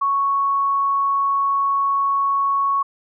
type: tone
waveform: sine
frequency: 1108.7 Hz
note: C#6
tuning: in tune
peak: -16 dBFS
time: 0.01-2.83 s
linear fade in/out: 10 ms
effects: none